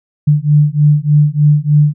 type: beating tone pair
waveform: sine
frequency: 146.83 / 150.13 Hz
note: D3 / D3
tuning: 0 / +38 cents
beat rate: 3.3 Hz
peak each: -10 dBFS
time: 0.27-1.94 s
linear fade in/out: 10 ms
effects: none